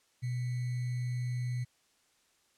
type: tone with sample-and-hold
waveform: sine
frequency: 123.47 Hz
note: B2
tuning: in tune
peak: -31 dBFS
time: 0.22-1.65 s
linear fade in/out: 20 ms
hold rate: 2100 Hz
effects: white hiss -70 dBFS RMS until 2.57 s + low-pass 9000 Hz 12 dB/octave